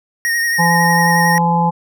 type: tone with vibrato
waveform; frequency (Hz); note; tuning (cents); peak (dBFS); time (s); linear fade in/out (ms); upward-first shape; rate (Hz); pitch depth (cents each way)
square; 1862; A#6; -2; -15; 0.25-1.38; 0; sine; 11; 29
type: harmonic tone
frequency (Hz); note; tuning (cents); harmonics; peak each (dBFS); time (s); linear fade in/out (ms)
170; F3; -46; 1 / 3 / 5 / 6; -15 / -24 / -14 / -23; 0.58-1.71; 20
effects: none